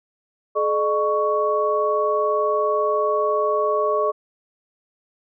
sine tone cluster, 427.2 / 607 / 1115 Hz, G#4 / D#5 / C#6, +49 / -43 / +10 cents, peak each -22 dBFS, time 0.55-4.12 s, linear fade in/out 20 ms, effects none

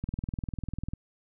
click train, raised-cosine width 5 ms, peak -20 dBFS, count 19, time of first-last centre 0.04-0.936 s, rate 20.1 Hz, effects none

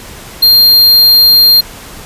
square tone, 4200 Hz, C8, 6 cents sharp, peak -3 dBFS, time 0.42-1.61 s, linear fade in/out 10 ms, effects pink hiss -30 dBFS RMS until 2.05 s + resampled to 32000 Hz

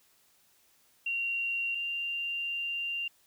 sine tone pair in turn, 2758 / 2782 Hz, F7 / F7, -22 / -7 cents, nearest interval unison, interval 15 cents, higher second, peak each -29 / -31 dBFS, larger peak first, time 1.06-1.75 / 1.75-3.08 s, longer second, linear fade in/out 5 ms, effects white hiss -66 dBFS RMS until 3.26 s

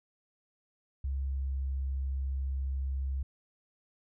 sine tone with pitch glide, 67.8 to 67.14 Hz, C#2 to C2, -38 to +45 cents, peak -30 dBFS, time 1.04-3.23 s, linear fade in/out 5 ms, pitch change -17 cents, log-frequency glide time 1.19-1.53 s, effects none

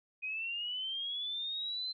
sine linear sweep, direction up, 2489 to 4108 Hz, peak -35 dBFS, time 0.22-1.93 s, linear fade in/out 20 ms, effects none

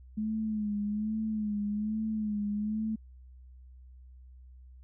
sine tone with vibrato, 212.4 Hz, G#3, 39 cents sharp, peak -29 dBFS, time 0.17-2.96 s, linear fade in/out 10 ms, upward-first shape sine, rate 1.2 Hz, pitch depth 56 cents each way, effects added 63 Hz sine -49 dBFS peak until 4.83 s

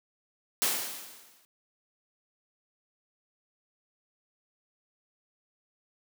white noise with exponential decay, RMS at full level -25 dBFS, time 0.62-1.45 s, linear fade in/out 0 ms, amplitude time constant 180 ms, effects high-pass 200 Hz 12 dB/octave

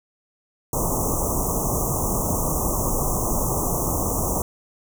pink band-stop noise, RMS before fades -23 dBFS, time 0.73-4.42 s, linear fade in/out 2 ms, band 1200 to 5900 Hz, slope 96 dB/octave, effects none

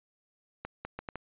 accelerating click train, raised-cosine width 0.5 ms, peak -22 dBFS, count 5, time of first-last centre 0.65-1.157 s, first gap 200 ms, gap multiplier 0.7, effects resampled to 8000 Hz

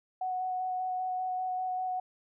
sine tone with vibrato, 740 Hz, F#5, in tune, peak -30 dBFS, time 0.21-2 s, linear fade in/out 5 ms, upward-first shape square, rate 5.1 Hz, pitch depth 9 cents each way, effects none

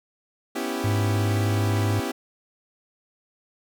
sawtooth chord, C# half-diminished seventh, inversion third, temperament equal, 246.9 / 277.2 / 329.6 / 392 Hz, B3 / C#4 / E4 / G4, 0 / 0 / 0 / 0 cents, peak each -28 dBFS, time 0.55-2.12 s, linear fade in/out 10 ms
triangle tone, 103.6 Hz, G#2, 4 cents flat, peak -19 dBFS, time 0.84-2 s, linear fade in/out 5 ms
effects none

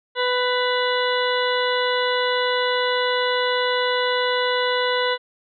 harmonic tone with a mistuned harmonic, 497.4 Hz, B4, 12 cents sharp, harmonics 1 / 2 / 3 / 4 / 6 / 7 / 8, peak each -22 / -25 / -27 / -28 / -30 / -30 / -31 dBFS, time 0.15-5.18 s, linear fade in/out 50 ms, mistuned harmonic 6, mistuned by -36 cents, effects none

